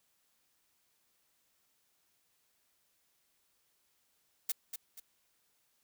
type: noise with echo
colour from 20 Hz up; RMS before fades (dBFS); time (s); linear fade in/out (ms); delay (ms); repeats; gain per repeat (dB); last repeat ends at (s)
blue; -33; 4.49-4.52; 5; 240; 2; -8; 5
effects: white hiss -75 dBFS RMS until 5.83 s

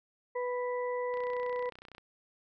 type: harmonic tone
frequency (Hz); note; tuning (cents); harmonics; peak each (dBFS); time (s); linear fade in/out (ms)
493.9; B4; 0; 1 / 2 / 4; -32 / -38 / -44; 0.35-1.7; 10
type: click train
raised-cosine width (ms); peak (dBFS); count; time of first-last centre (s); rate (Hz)
0.3; -33; 27; 1.14-1.981; 30.9
effects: none

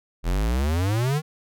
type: exponential sweep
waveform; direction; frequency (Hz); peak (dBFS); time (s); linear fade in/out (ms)
square; up; 40.32 to 160; -21; 0.23-1.22; 50
effects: none

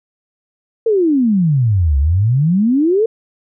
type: exponential two-way sweep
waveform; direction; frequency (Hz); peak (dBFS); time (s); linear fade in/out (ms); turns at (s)
sine; down then up; 466.2 to 66.7 to 466.2; -10; 0.86-3.06; 5; 1.98
effects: none

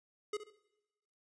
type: tone with echo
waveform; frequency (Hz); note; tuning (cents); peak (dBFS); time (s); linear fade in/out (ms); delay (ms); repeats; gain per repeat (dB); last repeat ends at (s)
square; 419.1; G#4; +16; -35; 0.33-0.37; 5; 67; 3; -11; 0.571
effects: noise-tail reverb RT60 1.0 s tail -20 dB re dry + resampled to 22050 Hz

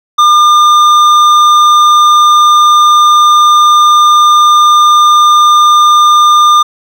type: tone with hard clipping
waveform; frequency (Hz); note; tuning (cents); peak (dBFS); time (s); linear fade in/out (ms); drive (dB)
sine; 1204; D6; +43; -4; 0.18-6.63; 10; 9
effects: none

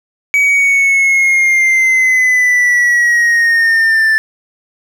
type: linear sweep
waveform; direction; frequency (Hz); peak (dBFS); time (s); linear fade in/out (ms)
triangle; down; 2275 to 1760; -6; 0.34-4.18; 0
effects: none

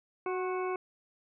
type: harmonic tone with a mistuned harmonic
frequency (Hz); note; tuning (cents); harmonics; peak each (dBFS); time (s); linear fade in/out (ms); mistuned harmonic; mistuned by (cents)
370; F#4; 0; 1 / 2 / 3 / 4 / 6 / 7; -32 / -39 / -38 / -46 / -45 / -51; 0.26-0.76; 2; 3; -37
effects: none

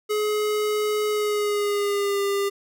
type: tone with pitch glide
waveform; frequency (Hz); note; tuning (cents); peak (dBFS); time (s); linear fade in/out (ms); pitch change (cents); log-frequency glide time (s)
square; 422.6 to 400; G#4 to G4; +30 to +35; -22; 0.09-2.5; 20; -95; 1.1-2.2
effects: none

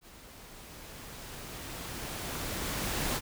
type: noise with level ramp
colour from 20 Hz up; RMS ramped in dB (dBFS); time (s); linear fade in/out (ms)
pink; -53 to -31; 0.01-3.21; 50
effects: none

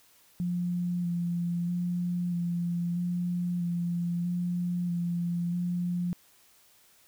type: tone with vibrato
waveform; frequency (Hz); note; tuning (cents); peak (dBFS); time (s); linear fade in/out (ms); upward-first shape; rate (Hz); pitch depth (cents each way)
sine; 174.61; F3; 0; -27; 0.4-6.13; 0; square; 0.78; 17
effects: white hiss -61 dBFS RMS until 7.07 s

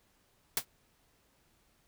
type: noise with exponential decay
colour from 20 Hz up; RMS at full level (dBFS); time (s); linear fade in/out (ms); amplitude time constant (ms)
white; -25; 0.57-0.65; 2; 16
effects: pink hiss -70 dBFS RMS until 1.87 s

